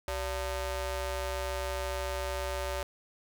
sawtooth ring-modulated tone, 319.4 Hz, D#4, 45 cents sharp, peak -25 dBFS, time 0.08-2.83 s, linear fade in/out 0 ms, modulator 256 Hz, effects none

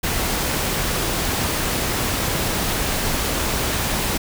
pink noise, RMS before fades -22 dBFS, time 0.03-4.18 s, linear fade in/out 10 ms, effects none

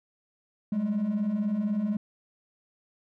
triangle beating tone pair, 195.4 / 211.4 Hz, G3 / G#3, -5 / +31 cents, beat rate 16 Hz, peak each -29 / -23 dBFS, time 0.72-1.97 s, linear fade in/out 5 ms, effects tanh soft clip ceiling -20 dBFS

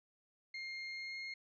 35% pulse tone with pitch glide, 2125 to 2139 Hz, C7 to C7, +26 to +38 cents, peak -40 dBFS, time 0.54-1.34 s, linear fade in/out 5 ms, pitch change +12 cents, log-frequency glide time 0.89-1.19 s, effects resampled to 16000 Hz

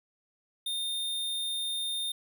square tone, 3637 Hz, A#7, 43 cents flat, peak -31 dBFS, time 0.66-2.12 s, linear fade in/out 5 ms, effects none

